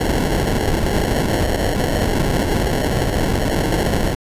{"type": "noise with sample-and-hold", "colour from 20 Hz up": "pink", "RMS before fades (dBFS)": -18, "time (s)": [0, 4.15], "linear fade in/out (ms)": 10, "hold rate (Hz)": 1225, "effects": ["resampled to 32000 Hz"]}